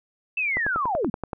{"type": "linear sweep", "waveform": "sine", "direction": "down", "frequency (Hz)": [2676, 174.9], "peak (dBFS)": -22, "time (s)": [0.37, 1.1], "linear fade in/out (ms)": 5}
{"type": "click train", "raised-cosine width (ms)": 1, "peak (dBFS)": -15, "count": 9, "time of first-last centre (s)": [0.57, 1.332], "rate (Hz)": 10.5}
{"effects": []}